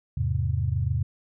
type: chord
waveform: sine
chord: E augmented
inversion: none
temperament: equal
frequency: 82.41 / 103.83 / 130.81 Hz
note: E2 / G#2 / B#2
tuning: 0 / 0 / 0 cents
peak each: -27 dBFS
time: 0.17-1.03 s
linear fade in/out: 5 ms
effects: none

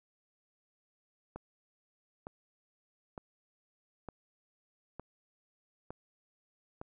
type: click train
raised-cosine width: 1 ms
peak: -28 dBFS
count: 7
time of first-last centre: 1.36-6.815 s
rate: 1.1 Hz
effects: none

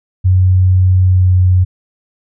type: tone with pitch glide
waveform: sine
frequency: 92.5 to 91.54 Hz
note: F#2 to F#2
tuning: 0 to -18 cents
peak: -6 dBFS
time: 0.24-1.65 s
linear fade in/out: 20 ms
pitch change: -18 cents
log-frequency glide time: 1.03-1.34 s
effects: none

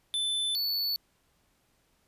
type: tone pair in turn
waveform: square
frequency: 3520 / 4452 Hz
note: A7 / C#8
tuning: 0 / +7 cents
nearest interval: major third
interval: 407 cents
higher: second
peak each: -28 / -28 dBFS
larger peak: neither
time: 0.14-0.55 / 0.55-0.96 s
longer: neither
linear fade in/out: 0 ms
effects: pink hiss -70 dBFS RMS until 2.07 s + resampled to 32000 Hz

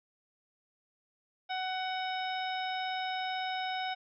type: harmonic tone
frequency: 747 Hz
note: F#5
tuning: 16 cents sharp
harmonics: 1 / 2 / 3 / 4 / 5 / 7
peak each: -34 / -41 / -42 / -45 / -42 / -49 dBFS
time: 1.49-3.95 s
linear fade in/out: 20 ms
effects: none

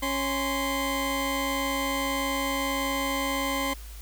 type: tone pair together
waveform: 20% pulse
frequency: 274.9 / 1038 Hz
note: C#4 / C6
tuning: -14 / -14 cents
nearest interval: octave + major seventh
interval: 2300 cents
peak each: -24 / -24 dBFS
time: 0.02-3.74 s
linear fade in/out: 10 ms
effects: added 53 Hz sine -39 dBFS peak until 4.01 s + white hiss -49 dBFS RMS until 4.01 s

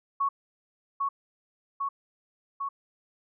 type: tone with echo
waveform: sine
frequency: 1108.7 Hz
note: C#6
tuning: in tune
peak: -23 dBFS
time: 0.2-0.29 s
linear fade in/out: 10 ms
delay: 800 ms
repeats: 3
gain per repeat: -2 dB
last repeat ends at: 2.69 s
effects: none

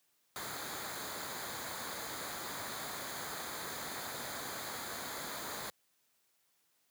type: noise with comb filter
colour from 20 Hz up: pink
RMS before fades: -42 dBFS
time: 0.36-5.7 s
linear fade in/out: 0 ms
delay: 0.36 ms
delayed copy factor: -0.65
effects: white hiss -75 dBFS RMS until 6.9 s + high-pass 100 Hz 12 dB/octave

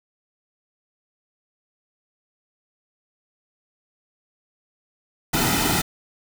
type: noise with comb filter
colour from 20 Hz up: pink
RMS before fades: -21 dBFS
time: 5.33-5.82 s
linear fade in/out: 10 ms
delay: 1.8 ms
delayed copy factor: -0.7
effects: none

